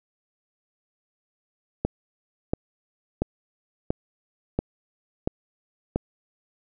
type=click train; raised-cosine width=2 ms; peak=-9 dBFS; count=7; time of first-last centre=1.85-5.96 s; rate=1.46 Hz; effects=none